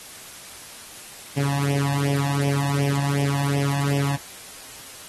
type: tone with flanger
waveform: sawtooth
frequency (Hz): 140.7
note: C#3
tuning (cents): +26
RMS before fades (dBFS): -23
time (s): 1.36-4.17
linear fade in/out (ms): 20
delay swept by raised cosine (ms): 0.35 to 1.15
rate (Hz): 2.7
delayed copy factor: +0.95
effects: white hiss -41 dBFS RMS until 5.08 s + AAC 32 kbps